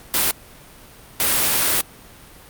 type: noise bursts at uneven times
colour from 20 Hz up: white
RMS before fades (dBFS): -18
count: 2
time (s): 0.14-0.31 / 1.2-1.81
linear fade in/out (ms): 0
effects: pink hiss -44 dBFS RMS until 2.49 s + Opus 48 kbps